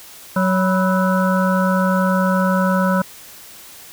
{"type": "harmonic tone with a mistuned harmonic", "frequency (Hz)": 186.3, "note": "F#3", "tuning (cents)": 12, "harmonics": [1, 3, 5, 7, 8], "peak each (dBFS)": [-16, -21, -23, -24, -25], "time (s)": [0.36, 3.02], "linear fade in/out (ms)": 5, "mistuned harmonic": 5, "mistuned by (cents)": 92, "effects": ["white hiss -40 dBFS RMS until 3.92 s"]}